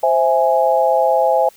sine chord, C augmented, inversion none, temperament equal, 523.3 / 659.3 / 830.6 Hz, C5 / E5 / G#5, 0 / 0 / 0 cents, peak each -16 dBFS, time 0.03-1.49 s, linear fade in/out 5 ms, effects white hiss -48 dBFS RMS until 1.56 s

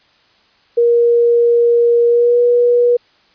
sine tone with pitch glide, 472.6 to 482.8 Hz, A#4 to B4, +24 to -39 cents, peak -8 dBFS, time 0.77-2.97 s, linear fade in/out 10 ms, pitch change +37 cents, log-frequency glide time 2.07-2.39 s, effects white hiss -53 dBFS RMS until 3.34 s + resampled to 11025 Hz

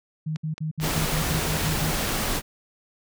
sine tone bursts, 156.2 Hz, D#3, 7 cents sharp, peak -25 dBFS, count 10, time 0.26-1.918 s, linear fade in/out 10 ms, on 110 ms, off 62 ms
click train, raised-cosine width 0.2 ms, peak -21 dBFS, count 5, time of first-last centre 0.36-1.241 s, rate 4.54 Hz
pink noise, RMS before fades -26 dBFS, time 0.8-2.42 s, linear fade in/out 50 ms
effects none

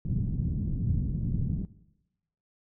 white low-pass noise, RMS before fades -29 dBFS, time 0.05-1.65 s, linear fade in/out 2 ms, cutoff 180 Hz, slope 24 dB/octave, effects noise-tail reverb RT60 0.9 s tail -18 dB re dry

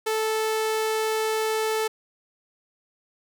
sawtooth tone, 438.2 Hz, A4, 7 cents flat, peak -19 dBFS, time 0.06-1.88 s, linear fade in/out 10 ms, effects none

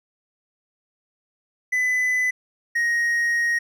triangle tone pair in turn, 2004 / 1876.3 Hz, B6 / A#6, +25 / +11 cents, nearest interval minor second, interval 114 cents, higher first, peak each -17 dBFS, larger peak neither, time 1.72-2.31 / 2.75-3.59 s, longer second, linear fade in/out 10 ms, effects none

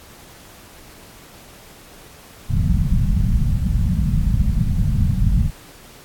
pink low-pass noise, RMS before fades -17 dBFS, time 2.48-5.51 s, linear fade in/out 50 ms, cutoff 200 Hz, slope 48 dB/octave, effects pink hiss -44 dBFS RMS until 6.04 s + AAC 64 kbps

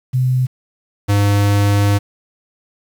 sine / square tone pair in turn, 127.9 / 101.51 Hz, C3 / G#2, -39 / -39 cents, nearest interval major third, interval 400 cents, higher first, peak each -12 dBFS, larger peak neither, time 0.13-0.47 / 1.08-1.99 s, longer second, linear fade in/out 20 ms, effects 7-bit

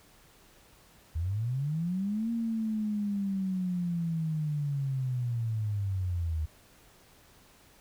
sine linear two-way sweep, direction up then down, 76 to 233.1 to 76 Hz, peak -28 dBFS, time 1.15-6.46 s, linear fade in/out 10 ms, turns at 2.31 s, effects pink hiss -59 dBFS RMS until 7.8 s

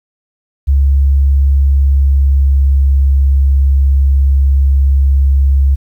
sine tone with pitch glide, 69 to 68.4 Hz, C#2 to C#2, -7 to -23 cents, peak -6 dBFS, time 0.67-5.76 s, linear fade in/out 20 ms, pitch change -16 cents, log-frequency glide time 1.61-2.9 s, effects 8-bit

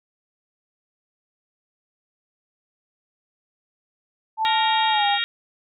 sine tone with pitch glide, 880 to 811.6 Hz, A5 to G#5, 0 to -40 cents, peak -19 dBFS, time 4.37-5.19 s, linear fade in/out 50 ms, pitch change -140 cents, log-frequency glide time 4.89-5.06 s
harmonic tone, 466.2 Hz, A#4, in tune, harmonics 3 / 4 / 5 / 6 / 7 / 8, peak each -31 / -28 / -31 / -31 / -28 / -26 dBFS, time 4.45-5.24 s, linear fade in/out 0 ms
effects none

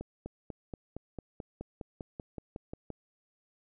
accelerating click train, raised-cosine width 2 ms, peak -26 dBFS, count 15, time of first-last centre 0.01-2.903 s, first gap 250 ms, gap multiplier 0.97, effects none

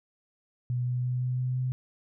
sine tone with pitch steps, 123.47 / 124.33 / 125.19 / 126.06 / 126.94 / 127.82 Hz, B2 / B2 / B2 / B2 / B2 / C3, 0 / +12 / +24 / +36 / +48 / -40 cents, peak -26 dBFS, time 0.7-1.72 s, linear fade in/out 0 ms, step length 170 ms, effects none

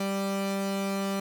35% pulse tone pair together, 196.1 / 588.9 Hz, G3 / D5, +1 / +5 cents, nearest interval octave + perfect fifth, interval 1904 cents, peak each -27 / -32 dBFS, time 0-1.2 s, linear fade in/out 5 ms, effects none

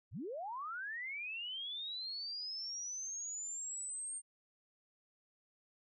sine linear sweep, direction up, 64.1 to 8740 Hz, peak -40 dBFS, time 0.11-4.22 s, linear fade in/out 50 ms, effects none

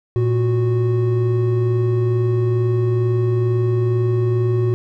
triangle tone pair together, 115.06 / 367.4 Hz, A#2 / F#4, -22 / -12 cents, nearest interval octave + minor sixth, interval 2010 cents, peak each -14 / -18 dBFS, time 0.16-4.74 s, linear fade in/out 0 ms, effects none

